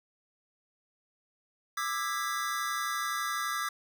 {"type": "chord", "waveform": "square", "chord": "E dominant seventh", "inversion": "third", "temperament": "just", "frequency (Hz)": [1186.7, 1318.5, 1648.1, 1977.8], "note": ["D6", "E6", "G#6", "B6"], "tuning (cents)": [18, 0, -14, 2], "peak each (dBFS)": [-35, -37, -38, -40], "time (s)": [1.77, 3.69], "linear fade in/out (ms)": 5, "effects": []}